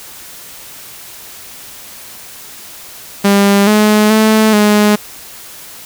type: tone with pitch steps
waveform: sawtooth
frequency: 200.1 / 212.2 / 218 / 209 Hz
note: G3 / G#3 / A3 / G#3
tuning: +36 / +38 / -16 / +11 cents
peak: -3 dBFS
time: 3.24-4.96 s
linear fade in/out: 10 ms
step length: 430 ms
effects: white hiss -33 dBFS RMS until 5.85 s